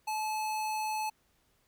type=tone; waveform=square; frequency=863 Hz; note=A5; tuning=34 cents flat; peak=-32 dBFS; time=0.07-1.1 s; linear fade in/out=10 ms; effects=pink hiss -71 dBFS RMS until 1.67 s